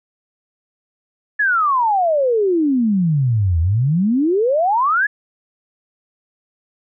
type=exponential two-way sweep; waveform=sine; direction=down then up; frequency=1741 to 79.3 to 1741 Hz; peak=-13 dBFS; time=1.39-5.07 s; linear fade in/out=10 ms; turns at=3.6 s; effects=none